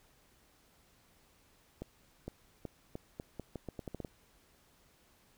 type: accelerating click train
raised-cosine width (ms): 2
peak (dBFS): -27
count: 13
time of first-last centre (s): 1.82-4.048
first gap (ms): 460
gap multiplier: 0.81
effects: pink hiss -67 dBFS RMS until 5.37 s